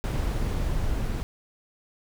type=noise with level ramp; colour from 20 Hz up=brown; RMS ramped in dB=-25 to -28 dBFS; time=0.04-1.23 s; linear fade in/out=0 ms; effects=none